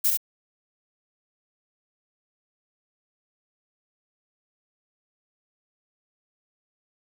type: noise with echo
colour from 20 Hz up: violet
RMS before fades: -21 dBFS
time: 0.04-0.11 s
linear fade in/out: 10 ms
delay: 64 ms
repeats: 1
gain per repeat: -3 dB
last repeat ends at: 0.174 s
effects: none